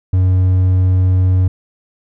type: tone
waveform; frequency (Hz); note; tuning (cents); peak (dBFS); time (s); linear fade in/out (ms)
triangle; 92.5; F#2; 0; -7; 0.13-1.48; 5
effects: none